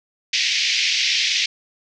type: band-pass noise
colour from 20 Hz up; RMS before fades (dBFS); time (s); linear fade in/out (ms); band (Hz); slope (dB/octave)
pink; -20; 0.33-1.46; 5; 2100 to 5900; 48
effects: none